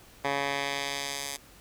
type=tone with band-pass filter sweep; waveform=10% pulse; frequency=140.3 Hz; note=C#3; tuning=21 cents sharp; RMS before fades=-32 dBFS; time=0.24-1.37 s; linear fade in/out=10 ms; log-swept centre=1400 to 8400 Hz; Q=0.75; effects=pink hiss -54 dBFS RMS until 1.6 s